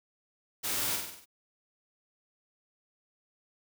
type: noise with echo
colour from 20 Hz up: white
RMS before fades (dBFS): -33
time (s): 0.63-0.97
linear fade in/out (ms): 20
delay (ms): 48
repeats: 6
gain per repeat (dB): -4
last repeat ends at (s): 1.258
effects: none